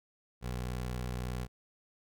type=tone; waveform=20% pulse; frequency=61.74 Hz; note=B1; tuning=in tune; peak=-30 dBFS; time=0.41-1.48 s; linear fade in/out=50 ms; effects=none